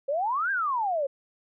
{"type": "exponential two-way sweep", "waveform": "sine", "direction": "up then down", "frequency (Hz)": [530, 1635, 530], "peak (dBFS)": -24, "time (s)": [0.08, 1.07], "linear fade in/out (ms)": 10, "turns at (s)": 0.51, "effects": []}